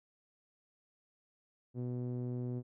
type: tone with low-pass filter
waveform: sawtooth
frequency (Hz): 123.47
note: B2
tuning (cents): 0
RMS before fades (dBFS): -38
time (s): 1.74-2.63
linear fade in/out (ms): 50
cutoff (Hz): 360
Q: 1.3
effects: none